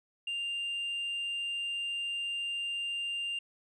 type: tone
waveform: sine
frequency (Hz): 2794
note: F7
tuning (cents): 0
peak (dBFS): -30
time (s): 0.27-3.39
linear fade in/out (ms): 5
effects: tanh soft clip ceiling -31 dBFS